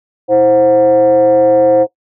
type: tone with frequency modulation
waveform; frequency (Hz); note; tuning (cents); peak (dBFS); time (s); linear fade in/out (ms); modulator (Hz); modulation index
sine; 527; C5; +12; -5; 0.28-1.87; 50; 202; 0.66
effects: noise-tail reverb RT60 0.1 s tail -18 dB re dry + tanh soft clip ceiling -1 dBFS